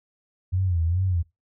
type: tone with vibrato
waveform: sine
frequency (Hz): 88.1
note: F2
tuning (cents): +16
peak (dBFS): -20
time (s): 0.52-1.23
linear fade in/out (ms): 20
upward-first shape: sine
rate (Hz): 2.4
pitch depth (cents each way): 130
effects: noise-tail reverb RT60 0.2 s tail -21 dB re dry